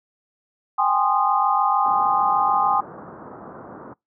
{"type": "chord", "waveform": "sine", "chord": "Ab major seventh", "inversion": "third", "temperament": "equal with one note detuned", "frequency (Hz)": [784, 830.6, 1046.5, 1230.2], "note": ["G5", "Ab5", "C6", "Eb6"], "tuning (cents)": [0, 0, 0, -20], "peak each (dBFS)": -22, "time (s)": [0.78, 2.81], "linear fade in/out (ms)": 10}
{"type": "low-pass noise", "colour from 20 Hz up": "pink", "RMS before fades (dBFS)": -36, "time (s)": [1.85, 3.94], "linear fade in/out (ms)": 10, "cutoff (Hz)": 1400, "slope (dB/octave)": 48}
{"effects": ["noise-tail reverb RT60 0.2 s tail -26 dB re dry", "high-pass 200 Hz 12 dB/octave"]}